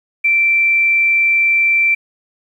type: tone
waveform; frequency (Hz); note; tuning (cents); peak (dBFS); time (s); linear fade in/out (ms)
sine; 2344; D7; -4; -10; 0.24-1.95; 10
effects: 8-bit